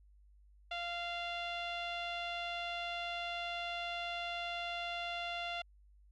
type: tone with low-pass filter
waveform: sawtooth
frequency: 693 Hz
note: F5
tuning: 14 cents flat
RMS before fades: -40 dBFS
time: 0.71-5.62 s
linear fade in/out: 5 ms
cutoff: 3200 Hz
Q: 4.1
effects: added 50 Hz sine -60 dBFS peak until 6.11 s